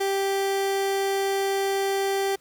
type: tone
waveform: 30% pulse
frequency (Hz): 392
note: G4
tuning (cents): 0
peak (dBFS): -20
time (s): 0-2.36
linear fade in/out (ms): 10
effects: pink hiss -60 dBFS RMS until 2.4 s